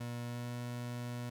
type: tone with pitch glide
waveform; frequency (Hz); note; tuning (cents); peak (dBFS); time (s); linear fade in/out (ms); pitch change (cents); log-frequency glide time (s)
30% pulse; 120 to 121.32; B2 to B2; -49 to -30; -36; 0-1.3; 10; +19; 0.23-0.55
effects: none